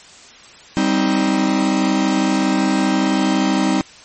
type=chord; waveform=45% pulse; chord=C minor; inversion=second; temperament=just; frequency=196.22 / 261.6 / 314 Hz; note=G3 / C4 / Eb4; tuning=+2 / 0 / +16 cents; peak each=-19 dBFS; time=0.77-3.81 s; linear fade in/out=0 ms; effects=white hiss -42 dBFS RMS until 4.04 s + MP3 32 kbps